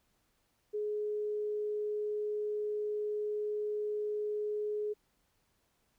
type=tone; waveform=sine; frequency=420.4 Hz; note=G#4; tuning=21 cents sharp; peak=-32 dBFS; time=0.73-4.94 s; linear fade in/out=20 ms; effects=pink hiss -75 dBFS RMS until 5.98 s

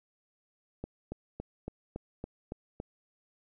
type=click train; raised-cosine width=2 ms; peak=-24 dBFS; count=8; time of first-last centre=0.84-2.801 s; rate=3.57 Hz; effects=none

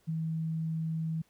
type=tone with ADSR envelope; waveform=sine; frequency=161 Hz; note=E3; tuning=41 cents flat; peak=-28 dBFS; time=0.07-1.22 s; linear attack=24 ms; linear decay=12 ms; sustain=-2 dB; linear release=8 ms; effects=pink hiss -69 dBFS RMS until 1.29 s

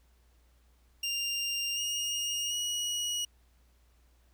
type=tone with pitch steps; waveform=25% pulse; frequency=2794 / 2849 / 2906 Hz; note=F7 / F7 / F#7; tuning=0 / +34 / -32 cents; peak=-27 dBFS; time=1.03-3.25 s; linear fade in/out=5 ms; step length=740 ms; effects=added 60 Hz sine -62 dBFS peak until 4.33 s + pink hiss -71 dBFS RMS until 4.33 s

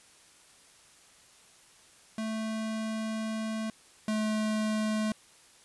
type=tone pair in turn; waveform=square; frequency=220 / 215.7 Hz; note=A3 / A3; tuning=0 / -34 cents; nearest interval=unison; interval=34 cents; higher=first; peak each=-32 / -28 dBFS; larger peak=second; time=2.18-3.7 / 4.08-5.12 s; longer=first; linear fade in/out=2 ms; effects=white hiss -58 dBFS RMS until 5.64 s + resampled to 24000 Hz

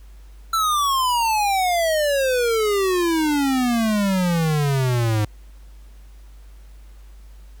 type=exponential sweep; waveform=square; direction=down; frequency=1347 to 103.83 Hz; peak=-18 dBFS; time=0.53-5.25 s; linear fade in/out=5 ms; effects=added 50 Hz sine -40 dBFS peak until 7.6 s + pink hiss -57 dBFS RMS until 7.6 s

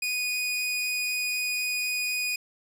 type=tone; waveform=sawtooth; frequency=2476 Hz; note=D#7; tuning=9 cents flat; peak=-23 dBFS; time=0.02-2.36 s; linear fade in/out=5 ms; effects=resampled to 32000 Hz + 9-bit

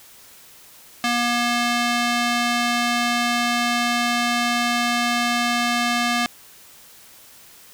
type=tone with band-pass filter; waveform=square; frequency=239.3 Hz; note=A#3; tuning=46 cents sharp; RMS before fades=-21 dBFS; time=1.04-6.26 s; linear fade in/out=0 ms; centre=2800 Hz; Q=0.51; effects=white hiss -47 dBFS RMS until 7.73 s

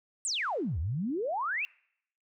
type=exponential two-way sweep; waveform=sine; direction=down then up; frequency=8790 to 71.8 to 2777 Hz; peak=-29 dBFS; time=0.25-1.65 s; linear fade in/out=0 ms; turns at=0.79 s; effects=noise-tail reverb RT60 0.7 s tail -26 dB re dry

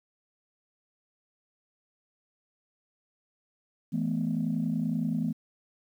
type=chord; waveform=sine; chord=E suspended fourth; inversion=none; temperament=equal with one note detuned; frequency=164.81 / 216.1 / 246.9 Hz; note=E3 / A3 / B3; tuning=0 / -31 / 0 cents; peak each=-30 dBFS; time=3.92-5.33 s; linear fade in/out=20 ms; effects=tanh soft clip ceiling -19 dBFS + 10-bit

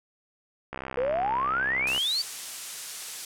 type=click train; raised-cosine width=0.5 ms; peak=-19 dBFS; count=83; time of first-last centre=0.73-1.978 s; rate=65.7 Hz
type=exponential sweep; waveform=sine; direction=up; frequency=470 to 4699 Hz; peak=-24 dBFS; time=0.97-2.22 s; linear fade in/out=5 ms
type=noise; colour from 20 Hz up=blue; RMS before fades=-32 dBFS; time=1.87-3.25 s; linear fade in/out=2 ms
effects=low-pass 9000 Hz 12 dB/octave

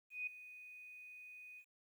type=tone with ADSR envelope; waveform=sine; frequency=2489 Hz; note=D#7; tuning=in tune; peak=-37 dBFS; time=0.1-1.65 s; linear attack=170 ms; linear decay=5 ms; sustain=-15 dB; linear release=68 ms; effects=12-bit

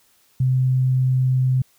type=tone; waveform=sine; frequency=129.2 Hz; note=C3; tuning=21 cents flat; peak=-15 dBFS; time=0.4-1.62 s; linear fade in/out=5 ms; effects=white hiss -59 dBFS RMS until 1.78 s

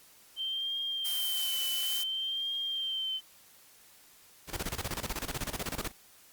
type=tone with vibrato; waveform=sine; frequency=3115 Hz; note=G7; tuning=12 cents flat; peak=-31 dBFS; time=0.36-3.21 s; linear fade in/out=50 ms; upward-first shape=triangle; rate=0.57 Hz; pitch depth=59 cents each way
type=noise; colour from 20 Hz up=blue; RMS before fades=-35 dBFS; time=1.04-2.04 s; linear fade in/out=20 ms
type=noise with tremolo; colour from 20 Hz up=pink; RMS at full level=-34 dBFS; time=4.47-5.92 s; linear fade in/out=50 ms; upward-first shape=square; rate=16 Hz; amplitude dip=80%
effects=white hiss -58 dBFS RMS until 6.32 s + Opus 48 kbps

